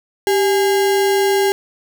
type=tone with sample-and-hold; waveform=sine; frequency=392 Hz; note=G4; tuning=in tune; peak=-12 dBFS; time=0.27-1.52 s; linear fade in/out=0 ms; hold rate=1225 Hz; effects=none